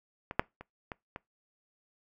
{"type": "clicks", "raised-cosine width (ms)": 0.5, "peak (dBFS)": [-22, -8, -29, -23, -24], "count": 5, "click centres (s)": [0.311, 0.395, 0.61, 0.918, 1.161], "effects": ["noise-tail reverb RT60 0.2 s tail -24 dB re dry"]}